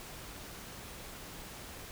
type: silence
effects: pink hiss -47 dBFS RMS until 1.91 s